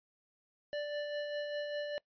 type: tone with tremolo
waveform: square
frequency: 587.3 Hz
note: D5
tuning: in tune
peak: -35 dBFS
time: 0.73-1.98 s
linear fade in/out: 0 ms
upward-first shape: sine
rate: 5 Hz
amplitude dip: 35%
effects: noise-tail reverb RT60 0.1 s tail -23 dB re dry + resampled to 11025 Hz